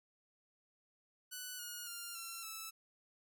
5% pulse tone with pitch steps, 1488 / 1442.3 / 1398 / 1355.1 / 1313.5 Hz, F#6 / F#6 / F6 / E6 / E6, +9 / -45 / +1 / +47 / -7 cents, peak -33 dBFS, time 1.31-2.71 s, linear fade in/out 20 ms, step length 280 ms, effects none

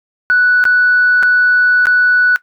sine tone with dropouts, 1480 Hz, F#6, in tune, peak -6 dBFS, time 0.3-2.36 s, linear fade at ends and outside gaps 0 ms, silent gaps 0.64-0.653 / 1.227-1.232 / 1.856-1.869 s, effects noise-tail reverb RT60 0.1 s tail -18 dB re dry + tanh soft clip ceiling -3 dBFS

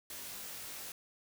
white noise with comb filter, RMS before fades -45 dBFS, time 0.1-0.92 s, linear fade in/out 2 ms, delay 20 ms, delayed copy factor +0.9, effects none

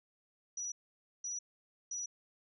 sine tone bursts, 5860 Hz, F#8, 18 cents flat, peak -37 dBFS, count 3, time 0.57-2.06 s, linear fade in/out 5 ms, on 150 ms, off 520 ms, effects none

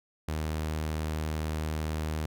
sawtooth tone, 77.8 Hz, D#2, in tune, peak -26 dBFS, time 0.28-2.26 s, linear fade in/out 5 ms, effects none

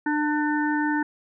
harmonic tone, 299 Hz, D4, 31 cents sharp, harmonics 1 / 3 / 5 / 6, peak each -23 / -28 / -30 / -31 dBFS, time 0.06-1.03 s, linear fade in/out 5 ms, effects none

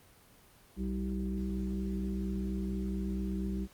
harmonic tone with a mistuned harmonic, 64.3 Hz, C2, 30 cents flat, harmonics 1 / 3 / 5 / 6, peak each -36 / -34 / -42 / -45 dBFS, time 0.76-3.68 s, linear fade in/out 50 ms, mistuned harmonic 1, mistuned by -74 cents, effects pink hiss -60 dBFS RMS until 3.73 s + Opus 24 kbps

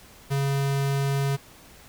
square tone, 138.59 Hz, C#3, in tune, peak -23 dBFS, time 0.3-1.37 s, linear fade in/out 20 ms, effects pink hiss -50 dBFS RMS until 1.88 s

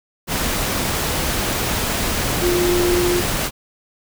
sine tone in noise, 353.1 Hz, F4, 19 cents sharp, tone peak -16 dBFS, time 2.4-3.23 s, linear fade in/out 50 ms, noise pink, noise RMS -21 dBFS, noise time 0.27-3.51 s, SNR +2 dB, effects none

